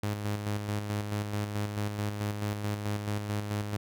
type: tone with tremolo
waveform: sawtooth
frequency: 103.83 Hz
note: G#2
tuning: in tune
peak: -25 dBFS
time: 0.03-3.77 s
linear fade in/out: 5 ms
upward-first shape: square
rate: 4.6 Hz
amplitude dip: 45%
effects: none